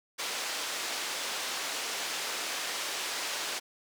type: band-pass noise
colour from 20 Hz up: white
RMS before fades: -35 dBFS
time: 0.18-3.6 s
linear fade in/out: 20 ms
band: 380 to 5700 Hz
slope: 12 dB/octave
effects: none